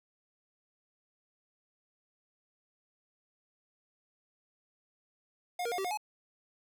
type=tone with pitch steps; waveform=square; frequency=715 / 470.6 / 715 / 386.2 / 718 / 847 Hz; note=F5 / A#4 / F5 / G4 / F5 / G#5; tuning=+41 / +16 / +41 / -26 / +48 / +34 cents; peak=-33 dBFS; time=5.59-5.974 s; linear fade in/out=5 ms; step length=64 ms; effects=none